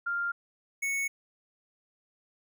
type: tone pair in turn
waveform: sine / square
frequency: 1396.9 / 2212 Hz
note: F6 / C#7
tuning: 0 / -4 cents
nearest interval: minor sixth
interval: 796 cents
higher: second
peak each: -28 / -29 dBFS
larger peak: first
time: 0.06-0.32 / 0.82-1.08 s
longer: neither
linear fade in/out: 10 ms
effects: none